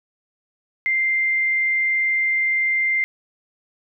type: tone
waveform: sine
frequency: 2093 Hz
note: C7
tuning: in tune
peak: -17 dBFS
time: 0.86-3.04 s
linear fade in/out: 0 ms
effects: none